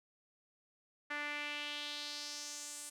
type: tone with band-pass filter sweep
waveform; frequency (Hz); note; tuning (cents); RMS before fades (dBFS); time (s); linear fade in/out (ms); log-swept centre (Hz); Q
sawtooth; 293.7; D4; 0; -43; 1.1-2.9; 10; 1800 to 8900; 2.7
effects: none